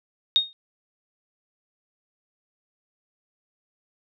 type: tone with exponential decay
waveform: sine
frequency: 3712 Hz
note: A#7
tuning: 8 cents flat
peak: -12 dBFS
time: 0.36-0.53 s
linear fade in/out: 0 ms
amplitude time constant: 36 ms
effects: none